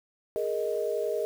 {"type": "chord", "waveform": "sine", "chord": "Ab suspended second", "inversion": "none", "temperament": "equal", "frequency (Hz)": [415.3, 466.2, 622.3], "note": ["Ab4", "Bb4", "Eb5"], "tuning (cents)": [0, 0, 0], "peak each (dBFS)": -31, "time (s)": [0.36, 1.25], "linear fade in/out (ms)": 0, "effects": ["8-bit"]}